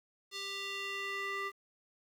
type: tone with band-pass filter sweep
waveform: square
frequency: 395.1 Hz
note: G4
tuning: 14 cents sharp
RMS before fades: -39 dBFS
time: 0.31-1.52 s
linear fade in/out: 50 ms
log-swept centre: 4200 to 1600 Hz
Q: 1.9
effects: 10-bit